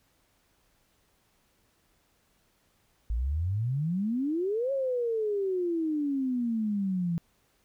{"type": "exponential two-way sweep", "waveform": "sine", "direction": "up then down", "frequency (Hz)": [53.2, 554.4, 165.4], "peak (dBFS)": -26, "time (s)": [3.1, 7.18], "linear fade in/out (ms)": 0, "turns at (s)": 4.72, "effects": ["pink hiss -69 dBFS RMS until 7.64 s"]}